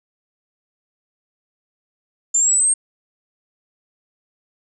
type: linear sweep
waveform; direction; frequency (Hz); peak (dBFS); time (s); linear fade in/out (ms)
sine; up; 7130 to 8590; -13; 2.34-2.74; 10
effects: none